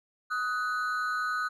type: ring-modulated tone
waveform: triangle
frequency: 1372 Hz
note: F6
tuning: 31 cents flat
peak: -23 dBFS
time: 0.3-1.49 s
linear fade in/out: 20 ms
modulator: 115 Hz
effects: none